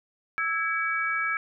sine tone cluster, 1317 / 1650 / 2282 Hz, E6 / G#6 / C#7, -2 / -12 / +50 cents, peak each -29 dBFS, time 0.38-1.37 s, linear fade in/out 0 ms, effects none

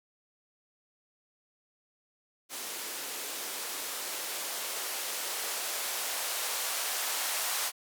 violet noise with band-pass filter sweep, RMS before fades -35 dBFS, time 2.49-7.72 s, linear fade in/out 50 ms, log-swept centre 310 to 730 Hz, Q 1.2, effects none

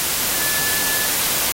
sine tone in noise, 1734 Hz, A6, 26 cents flat, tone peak -28 dBFS, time 0.34-1.06 s, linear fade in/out 0 ms, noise white, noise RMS -20 dBFS, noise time 0-1.52 s, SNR -11 dB, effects AAC 48 kbps

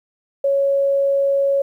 sine tone, 554.4 Hz, C#5, in tune, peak -14 dBFS, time 0.44-1.62 s, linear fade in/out 5 ms, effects 9-bit

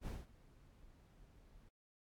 brown noise with ADSR envelope, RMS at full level -42 dBFS, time 0.01-1.69 s, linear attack 58 ms, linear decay 190 ms, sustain -21 dB, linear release 4 ms, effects AAC 64 kbps

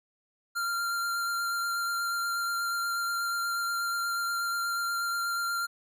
square tone with vibrato, 1386 Hz, F6, 14 cents flat, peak -29 dBFS, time 0.55-5.67 s, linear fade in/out 20 ms, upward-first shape triangle, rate 8.3 Hz, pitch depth 15 cents each way, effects none

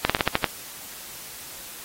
slowing click train, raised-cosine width 0.3 ms, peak -3 dBFS, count 7, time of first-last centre 0.05-0.443 s, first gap 46 ms, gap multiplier 1.14, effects white hiss -40 dBFS RMS until 1.84 s + AAC 48 kbps

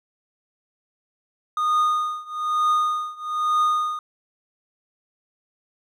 triangle tone with tremolo, 1230 Hz, D#6, 20 cents flat, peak -14 dBFS, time 1.57-3.99 s, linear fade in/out 2 ms, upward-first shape triangle, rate 1.1 Hz, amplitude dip 95%, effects none

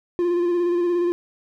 triangle tone with vibrato, 349.2 Hz, F4, in tune, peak -16 dBFS, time 0.19-1.12 s, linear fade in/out 0 ms, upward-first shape square, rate 17 Hz, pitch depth 23 cents each way, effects none

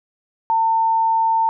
sine tone, 900 Hz, A5, 39 cents sharp, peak -14 dBFS, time 0.5-1.49 s, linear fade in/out 0 ms, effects none

